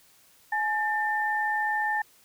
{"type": "tone pair together", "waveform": "sine", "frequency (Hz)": [846, 1792.6], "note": ["G#5", "A6"], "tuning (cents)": [32, 32], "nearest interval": "octave + minor second", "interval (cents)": 1300, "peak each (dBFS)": -27, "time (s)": [0.52, 2.02], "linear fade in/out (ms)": 5, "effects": ["white hiss -59 dBFS RMS until 2.24 s"]}